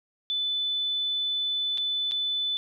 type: tone with dropouts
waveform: sine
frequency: 3500 Hz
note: A7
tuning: 10 cents flat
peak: -25 dBFS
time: 0.3-2.57 s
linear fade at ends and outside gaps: 0 ms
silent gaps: 1.775-1.781 / 2.112-2.119 s
effects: 11-bit